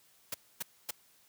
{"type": "noise bursts", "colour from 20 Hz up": "white", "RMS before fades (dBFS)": -36, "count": 3, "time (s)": [0.32, 0.909], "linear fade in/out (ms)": 5, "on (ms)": 23, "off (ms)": 260, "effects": ["white hiss -65 dBFS RMS until 1.28 s", "high-pass 60 Hz 12 dB/octave"]}